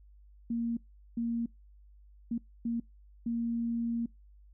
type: tone bursts at uneven times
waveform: sine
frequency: 233.1 Hz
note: A#3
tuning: in tune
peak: -29 dBFS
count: 5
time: 0.5-0.77 / 1.17-1.46 / 2.31-2.38 / 2.65-2.8 / 3.26-4.06 s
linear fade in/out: 5 ms
effects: noise-tail reverb RT60 0.2 s tail -25 dB re dry + added 50 Hz sine -54 dBFS peak until 4.53 s